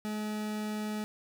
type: tone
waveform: 40% pulse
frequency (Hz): 212.6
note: G#3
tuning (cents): +41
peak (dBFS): -32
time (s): 0.05-1.04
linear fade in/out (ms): 0
effects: none